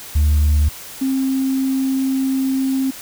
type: tone pair in turn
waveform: sine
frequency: 74.6 / 265.8 Hz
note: D2 / C4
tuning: +28 / +27 cents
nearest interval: octave + minor seventh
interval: 2199 cents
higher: second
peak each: -9 / -15 dBFS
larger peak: first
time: 0.15-0.69 / 1.01-2.91 s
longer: second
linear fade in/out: 10 ms
effects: tanh soft clip ceiling -10 dBFS + white hiss -35 dBFS RMS until 3.01 s